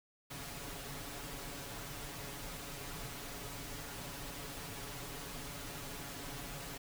pink noise with comb filter, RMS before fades -45 dBFS, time 0.3-6.78 s, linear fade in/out 10 ms, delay 7.1 ms, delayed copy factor +0.7, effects none

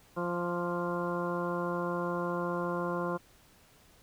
harmonic tone with a mistuned harmonic, 174.61 Hz, F3, in tune, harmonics 1 / 2 / 3 / 4 / 5 / 6 / 7 / 8, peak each -36 / -36 / -36 / -43 / -45 / -37 / -46 / -42 dBFS, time 0.16-3.18 s, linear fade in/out 20 ms, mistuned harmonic 7, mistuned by -56 cents, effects pink hiss -61 dBFS RMS until 4.02 s

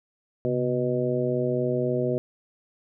harmonic tone with a mistuned harmonic, 123.9 Hz, B2, 6 cents sharp, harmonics 1 / 2 / 3 / 4 / 5, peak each -29 / -30 / -27 / -29 / -30 dBFS, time 0.45-2.18 s, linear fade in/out 0 ms, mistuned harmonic 1, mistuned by +120 cents, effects none

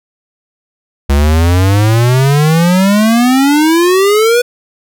square exponential sweep, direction up, 68.4 to 493.9 Hz, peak -7 dBFS, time 1.09-4.42 s, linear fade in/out 10 ms, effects none

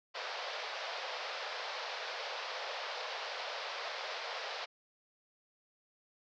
pink band-pass noise, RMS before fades -41 dBFS, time 0.14-4.66 s, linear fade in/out 20 ms, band 490 to 5200 Hz, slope 48 dB/octave, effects none

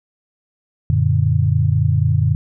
sine chord, Gb augmented, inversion none, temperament equal, 92.5 / 116.54 / 146.83 Hz, Gb2 / Bb2 / D3, 0 / 0 / 0 cents, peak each -17 dBFS, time 0.9-2.35 s, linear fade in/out 0 ms, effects none

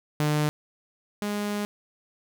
sawtooth tone pair in turn, 150.2 / 206.5 Hz, D3 / G#3, +39 / -10 cents, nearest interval tritone, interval 551 cents, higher second, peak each -18 / -23 dBFS, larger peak first, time 0.2-0.49 / 1.22-1.65 s, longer second, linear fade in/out 0 ms, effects none

